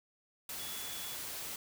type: tone in noise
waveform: sine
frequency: 3407 Hz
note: G#7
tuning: 44 cents sharp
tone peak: -47 dBFS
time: 0.59-1.15 s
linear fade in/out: 2 ms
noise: white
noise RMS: -42 dBFS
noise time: 0.49-1.56 s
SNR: -8 dB
effects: none